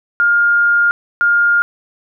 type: tone bursts at uneven times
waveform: sine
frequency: 1412 Hz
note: F6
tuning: 19 cents sharp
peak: -9 dBFS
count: 2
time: 0.2-0.91 / 1.21-1.62 s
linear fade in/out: 0 ms
effects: none